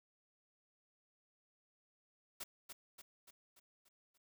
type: noise with echo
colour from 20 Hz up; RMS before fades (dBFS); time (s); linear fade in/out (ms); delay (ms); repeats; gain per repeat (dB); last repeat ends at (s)
white; -45; 2.4-2.44; 10; 290; 6; -5; 4.18
effects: none